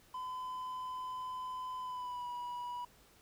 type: tone with pitch glide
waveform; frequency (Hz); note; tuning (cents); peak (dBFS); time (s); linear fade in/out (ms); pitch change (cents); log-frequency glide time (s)
triangle; 1014 to 974.9; B5 to B5; +45 to -23; -37; 0.14-2.85; 5; -68; 1.8-2.28
effects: pink hiss -64 dBFS RMS until 3.21 s